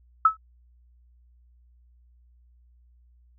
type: tone with exponential decay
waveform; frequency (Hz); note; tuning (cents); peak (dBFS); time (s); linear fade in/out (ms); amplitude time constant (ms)
sine; 1299; E6; -26; -10; 0.25-0.37; 5; 24
effects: added 60 Hz sine -55 dBFS peak until 3.38 s